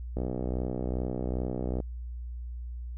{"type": "click train", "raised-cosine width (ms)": 2, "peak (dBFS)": -19, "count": 103, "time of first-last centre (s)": [0.17, 1.802], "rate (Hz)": 62.5, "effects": ["added 60 Hz sine -35 dBFS peak until 2.97 s"]}